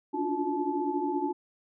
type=tone cluster; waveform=sine; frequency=285.4 / 296.1 / 345.5 / 359.9 / 867 Hz; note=D4 / D4 / F4 / F#4 / A5; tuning=-49 / +14 / -19 / -48 / -26 cents; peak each=-35 / -33 / -35 / -33 / -32 dBFS; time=0.13-1.33 s; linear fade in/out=20 ms; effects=none